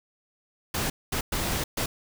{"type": "noise bursts at uneven times", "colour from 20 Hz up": "pink", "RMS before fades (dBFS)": -28, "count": 4, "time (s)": [[0.74, 0.9], [1.12, 1.21], [1.32, 1.64], [1.77, 1.86]], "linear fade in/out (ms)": 5, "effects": []}